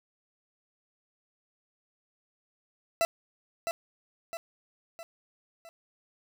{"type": "tone with echo", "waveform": "40% pulse", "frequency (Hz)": 668, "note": "E5", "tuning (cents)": 23, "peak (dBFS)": -22, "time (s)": [3.01, 3.05], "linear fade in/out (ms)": 0, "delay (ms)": 660, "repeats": 4, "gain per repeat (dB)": -6, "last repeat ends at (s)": 5.69, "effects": []}